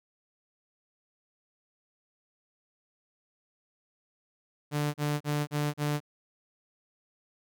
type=tone bursts; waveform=sawtooth; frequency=147.6 Hz; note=D3; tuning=9 cents sharp; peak=-23 dBFS; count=5; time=4.71-6.004 s; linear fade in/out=50 ms; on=230 ms; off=36 ms; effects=none